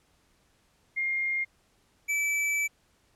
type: tone pair in turn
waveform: sine / square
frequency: 2123 / 2310 Hz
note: C7 / D7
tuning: +25 / -29 cents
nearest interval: minor second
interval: 146 cents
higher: second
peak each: -26 dBFS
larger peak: neither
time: 0.96-1.45 / 2.08-2.68 s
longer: second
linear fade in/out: 20 ms
effects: pink hiss -67 dBFS RMS until 3.15 s + low-pass 11000 Hz 12 dB/octave